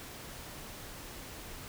silence, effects pink hiss -46 dBFS RMS until 1.68 s

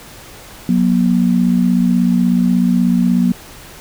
sine tone pair together, 182.96 / 239.4 Hz, F#3 / A#3, -19 / +46 cents, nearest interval perfect fourth, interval 465 cents, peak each -13 dBFS, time 0.69-3.32 s, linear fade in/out 2 ms, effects pink hiss -37 dBFS RMS until 3.8 s

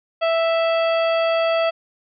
harmonic tone, 659.3 Hz, E5, in tune, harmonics 1 / 2 / 3 / 4 / 5 / 7, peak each -17 / -26 / -32 / -29 / -32 / -38 dBFS, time 0.21-1.71 s, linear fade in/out 20 ms, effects none

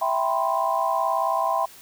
sine chord, C major seventh, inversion first, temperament equal, 659.3 / 784 / 987.8 / 1046.5 Hz, E5 / G5 / B5 / C6, 0 / 0 / 0 / 0 cents, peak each -26 dBFS, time 0.01-1.66 s, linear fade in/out 10 ms, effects white hiss -47 dBFS RMS until 1.81 s

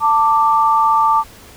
sine tone pair together, 890.5 / 1174.7 Hz, A5 / D6, +21 / 0 cents, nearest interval perfect fourth, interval 479 cents, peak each -13 dBFS, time 0-1.24 s, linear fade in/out 50 ms, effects pink hiss -41 dBFS RMS until 1.56 s

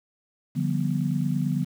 sine chord, G dominant seventh, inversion second, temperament just, 147 / 176.4 / 196 / 245 Hz, D3 / F3 / G3 / B3, +2 / +18 / 0 / -14 cents, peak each -26 / -28 / -31 / -29 dBFS, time 0.55-1.65 s, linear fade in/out 20 ms, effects 8-bit

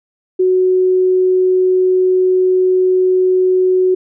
sine tone, 370 Hz, F#4, in tune, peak -9 dBFS, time 0.39-3.95 s, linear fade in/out 10 ms, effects none

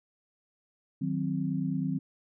sine chord, C diminished, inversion first, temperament equal, 155.56 / 185 / 261.6 Hz, Eb3 / Gb3 / C4, 0 / 0 / 0 cents, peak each -32 dBFS, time 1.01-1.99 s, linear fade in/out 10 ms, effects none

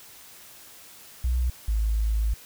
sine tone pair in turn, 61.74 / 54.13 Hz, B1 / A1, 0 / -28 cents, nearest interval major second, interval 228 cents, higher first, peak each -21 dBFS, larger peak neither, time 1.24-1.5 / 1.68-2.34 s, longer second, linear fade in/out 5 ms, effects white hiss -48 dBFS RMS until 2.45 s

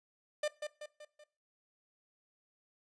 45% pulse tone with echo, 598 Hz, D5, 31 cents sharp, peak -31 dBFS, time 0.43-0.48 s, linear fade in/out 5 ms, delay 190 ms, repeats 4, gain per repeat -6 dB, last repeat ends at 1.24 s, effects noise-tail reverb RT60 0.4 s tail -20 dB re dry + resampled to 22050 Hz

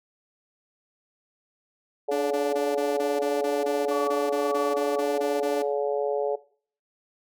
harmonic tone, 142.4 Hz, C#3, 47 cents sharp, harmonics 3 / 4 / 5 / 6, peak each -26 / -28 / -33 / -38 dBFS, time 2.08-6.36 s, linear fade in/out 10 ms
sawtooth tone bursts, 293.7 Hz, D4, in tune, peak -26 dBFS, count 16, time 2.11-5.625 s, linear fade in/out 10 ms, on 200 ms, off 21 ms
sine tone with tremolo, 1141 Hz, C#6, 50 cents sharp, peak -29 dBFS, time 3.9-5.02 s, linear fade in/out 20 ms, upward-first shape sine, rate 1.8 Hz, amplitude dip 65%
effects noise-tail reverb RT60 0.5 s tail -20 dB re dry

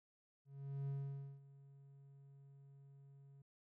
triangle tone with ADSR envelope, 138.59 Hz, C#3, in tune, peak -37 dBFS, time 0.45-3.42 s, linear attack 430 ms, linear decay 520 ms, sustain -20 dB, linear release 4 ms, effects none

